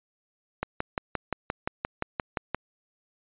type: click train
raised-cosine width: 0.5 ms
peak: -12 dBFS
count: 12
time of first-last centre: 0.63-2.546 s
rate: 5.74 Hz
effects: resampled to 8000 Hz